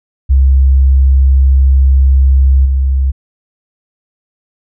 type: tone with level steps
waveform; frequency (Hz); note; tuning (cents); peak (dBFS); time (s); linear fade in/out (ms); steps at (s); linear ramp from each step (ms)
sine; 66.8; C2; +36; -4 / -8; 0.29-3.12; 20; 2.65; 10
effects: none